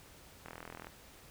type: click train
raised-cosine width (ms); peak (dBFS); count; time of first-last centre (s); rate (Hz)
0.5; -30; 18; 0.46-0.87; 41.5
effects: pink hiss -57 dBFS RMS until 1.3 s